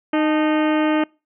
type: harmonic tone with a mistuned harmonic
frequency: 308.2 Hz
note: D#4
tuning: 16 cents flat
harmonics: 1 / 2 / 3 / 4 / 5 / 6 / 7 / 8 / 9 / 10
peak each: -17 / -23 / -27 / -29 / -31 / -33 / -34 / -35 / -36 / -37 dBFS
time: 0.13-1.04 s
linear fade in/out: 5 ms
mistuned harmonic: 3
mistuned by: -81 cents
effects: noise-tail reverb RT60 0.3 s tail -26 dB re dry